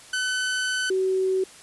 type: tone pair in turn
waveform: sawtooth / sine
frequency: 1511 / 377.8 Hz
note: F#6 / F#4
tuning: +36 / +36 cents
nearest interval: 2 octaves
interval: 2400 cents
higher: first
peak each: -20 dBFS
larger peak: neither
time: 0.13-0.9 / 0.9-1.44 s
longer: first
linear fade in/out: 5 ms
effects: white hiss -47 dBFS RMS until 1.62 s + resampled to 24000 Hz